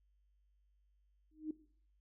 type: tone with exponential growth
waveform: sine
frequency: 310 Hz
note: D#4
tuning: 6 cents flat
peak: -34 dBFS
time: 1.31-1.51 s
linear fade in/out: 5 ms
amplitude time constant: 42 ms
effects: noise-tail reverb RT60 0.5 s tail -17 dB re dry + added 50 Hz sine -70 dBFS peak until 2 s